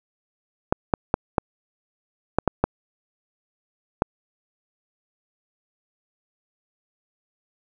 clicks, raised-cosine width 1 ms, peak -3 dBFS, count 8, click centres 0.725 / 0.938 / 1.141 / 1.382 / 2.386 / 2.477 / 2.64 / 4.021 s, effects none

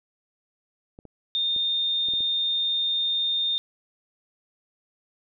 clicks, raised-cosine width 2 ms, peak -30 dBFS, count 6, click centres 0.989 / 1.053 / 1.563 / 2.086 / 2.137 / 2.206 s
sine tone, 3642 Hz, A#7, 41 cents flat, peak -22 dBFS, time 1.35-3.58 s, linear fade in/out 0 ms
effects none

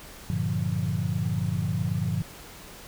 sine chord, G minor seventh, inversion none, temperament equal, 98 / 116.54 / 146.83 / 174.61 Hz, G2 / Bb2 / D3 / F3, 0 / 0 / 0 / 0 cents, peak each -30 dBFS, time 0.3-2.22 s, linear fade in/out 0 ms, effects pink hiss -45 dBFS RMS until 2.87 s

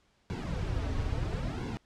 brown noise with flanger, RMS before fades -33 dBFS, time 0.3-1.77 s, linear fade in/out 0 ms, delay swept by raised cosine 1.6 to 5.9 ms, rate 0.74 Hz, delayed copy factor -0.95, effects pink hiss -69 dBFS RMS until 1.85 s + low-pass 6000 Hz 12 dB/octave

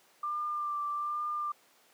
sine tone with vibrato, 1188 Hz, D6, 20 cents sharp, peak -31 dBFS, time 0.23-1.52 s, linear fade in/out 5 ms, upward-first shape sine, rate 1.2 Hz, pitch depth 22 cents each way, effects pink hiss -63 dBFS RMS until 1.93 s + high-pass 400 Hz 12 dB/octave

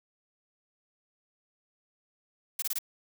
blue noise bursts, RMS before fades -31 dBFS, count 4, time 2.59-2.787 s, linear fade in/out 5 ms, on 32 ms, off 23 ms, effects none

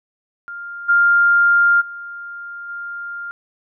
sine tone with level steps, 1400 Hz, F6, 4 cents sharp, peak -28 / -10 / -29 / -26 dBFS, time 0.48-3.31 s, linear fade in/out 0 ms, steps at 0.88 / 1.8 / 2.68 s, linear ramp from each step 20 ms, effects none

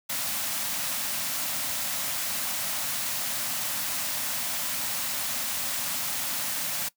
white band-stop noise, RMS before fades -30 dBFS, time 0.09-6.89 s, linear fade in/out 10 ms, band 310 to 520 Hz, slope 96 dB/octave, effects noise-tail reverb RT60 0.1 s tail -20 dB re dry + high-pass 100 Hz 12 dB/octave

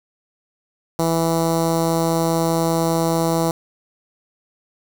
10% pulse tone with notch filter, 164.81 Hz, E3, in tune, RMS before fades -19 dBFS, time 0.99-3.51 s, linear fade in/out 2 ms, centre 2500 Hz, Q 0.7, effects 7-bit

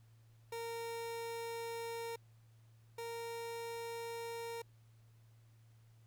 30% pulse tone pair in turn, 462.1 / 463.8 Hz, A#4 / A#4, -15 / -9 cents, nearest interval unison, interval 6 cents, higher second, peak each -38 / -39 dBFS, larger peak first, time 0.52-2.16 / 2.98-4.62 s, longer neither, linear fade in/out 5 ms, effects added 113 Hz sine -61 dBFS peak until 6.06 s + pink hiss -75 dBFS RMS until 6.06 s

